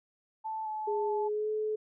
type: tone with vibrato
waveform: sine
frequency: 870 Hz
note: A5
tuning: 20 cents flat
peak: -33 dBFS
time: 0.44-1.29 s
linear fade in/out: 20 ms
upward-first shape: square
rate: 2.3 Hz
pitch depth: 16 cents each way
type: tone with pitch glide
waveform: sine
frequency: 415.7 to 429.6 Hz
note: G#4 to A4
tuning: +2 to -41 cents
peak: -29 dBFS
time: 0.87-1.76 s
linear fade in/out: 10 ms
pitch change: +57 cents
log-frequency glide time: 1.21-1.5 s
effects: none